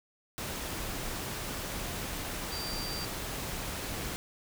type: tone in noise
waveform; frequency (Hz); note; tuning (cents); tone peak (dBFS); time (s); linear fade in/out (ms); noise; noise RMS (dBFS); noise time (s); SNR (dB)
sine; 4699; D8; 0; -38; 2.52-3.05; 0; pink; -37; 0.38-4.16; -4
effects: none